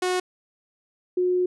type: tone pair in turn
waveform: sawtooth / sine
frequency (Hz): 365.1 / 362.2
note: F#4 / F#4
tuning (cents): -23 / -37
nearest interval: unison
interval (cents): 14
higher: first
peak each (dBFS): -18 / -19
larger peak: first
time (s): 0.02-0.2 / 1.17-1.46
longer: second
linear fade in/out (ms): 5
effects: resampled to 24000 Hz

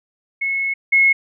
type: tone pair in turn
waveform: sine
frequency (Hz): 2186 / 2174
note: C#7 / C#7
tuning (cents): -25 / -34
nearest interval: unison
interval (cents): 9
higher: first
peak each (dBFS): -18 / -10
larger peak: second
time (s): 0.41-0.74 / 0.92-1.13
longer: first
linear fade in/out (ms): 10
effects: none

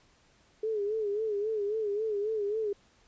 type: tone with vibrato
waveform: sine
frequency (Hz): 422.7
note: G#4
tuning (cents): +31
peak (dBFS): -28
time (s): 0.63-2.73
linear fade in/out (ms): 5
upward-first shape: sine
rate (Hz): 3.7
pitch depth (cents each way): 90
effects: pink hiss -64 dBFS RMS until 3.07 s + resampled to 16000 Hz

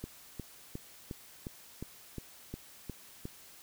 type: click train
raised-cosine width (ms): 3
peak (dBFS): -26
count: 10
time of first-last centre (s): 0.04-3.254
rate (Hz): 2.8
effects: white hiss -55 dBFS RMS until 3.62 s

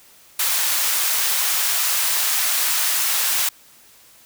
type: high-pass noise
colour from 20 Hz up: white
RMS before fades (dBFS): -20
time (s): 0.39-3.49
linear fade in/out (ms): 5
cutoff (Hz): 880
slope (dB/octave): 12
effects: white hiss -50 dBFS RMS until 4.25 s

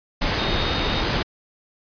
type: tone in noise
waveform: sine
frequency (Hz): 3706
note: A#7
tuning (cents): -11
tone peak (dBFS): -30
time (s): 0.38-1.02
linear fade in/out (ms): 10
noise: pink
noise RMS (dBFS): -22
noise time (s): 0.21-1.23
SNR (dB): -11
effects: resampled to 11025 Hz

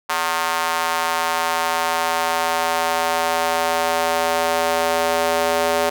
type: tone with high-pass filter sweep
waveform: square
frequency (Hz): 82.8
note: E2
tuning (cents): +8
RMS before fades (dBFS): -20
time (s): 0.09-5.9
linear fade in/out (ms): 10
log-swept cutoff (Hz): 1000 to 550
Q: 1.9
effects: none

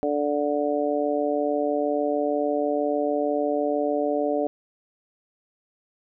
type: harmonic tone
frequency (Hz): 146.3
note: D3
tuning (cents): -6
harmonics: 2 / 3 / 4 / 5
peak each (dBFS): -27 / -27 / -25 / -30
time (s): 0.03-4.47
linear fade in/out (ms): 0
effects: none

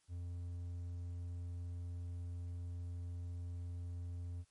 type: tone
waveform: triangle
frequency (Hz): 87.31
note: F2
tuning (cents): 0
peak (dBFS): -39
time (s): 0.08-4.45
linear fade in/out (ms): 50
effects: white hiss -75 dBFS RMS until 4.5 s + MP3 48 kbps

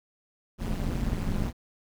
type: noise with amplitude modulation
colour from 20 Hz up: brown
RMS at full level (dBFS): -25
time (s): 0.58-1.53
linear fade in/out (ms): 50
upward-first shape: sine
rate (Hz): 182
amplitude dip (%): 95
effects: none

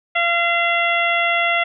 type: harmonic tone with a mistuned harmonic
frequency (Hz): 685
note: F5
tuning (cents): -34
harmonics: 1 / 2 / 3 / 4 / 5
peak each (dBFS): -21 / -23 / -19 / -23 / -27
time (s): 0.15-1.64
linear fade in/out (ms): 10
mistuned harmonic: 5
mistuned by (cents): -26
effects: none

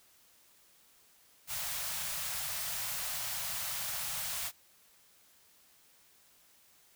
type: band-stop noise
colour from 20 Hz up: white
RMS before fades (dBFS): -37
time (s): 1.47-4.52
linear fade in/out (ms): 50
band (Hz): 180 to 580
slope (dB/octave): 48
effects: white hiss -64 dBFS RMS until 6.95 s

